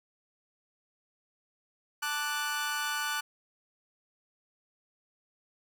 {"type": "chord", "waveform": "sawtooth", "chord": "D major", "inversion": "second", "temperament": "equal", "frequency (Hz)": [880, 1174.7, 1480], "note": ["A5", "D6", "F#6"], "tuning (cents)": [0, 0, 0], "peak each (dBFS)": [-34, -33, -29], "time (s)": [2.02, 3.21], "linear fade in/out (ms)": 10, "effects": []}